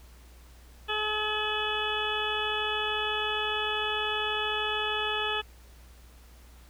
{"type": "harmonic tone", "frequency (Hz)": 426.5, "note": "G#4", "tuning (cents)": 46, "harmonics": [1, 2, 3, 4, 6, 7, 8], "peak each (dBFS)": [-35, -35, -35, -35, -35, -35, -35], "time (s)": [0.88, 5.42], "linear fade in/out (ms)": 20, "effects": ["added 60 Hz sine -50 dBFS peak until 6.69 s", "pink hiss -58 dBFS RMS until 6.69 s"]}